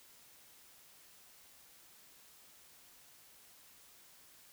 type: silence
effects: white hiss -61 dBFS RMS until 4.52 s